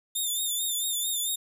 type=tone with vibrato; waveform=10% pulse; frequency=3597 Hz; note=A7; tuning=37 cents sharp; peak=-20 dBFS; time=0.15-1.36 s; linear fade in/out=10 ms; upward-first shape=triangle; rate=4.5 Hz; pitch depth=82 cents each way; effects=none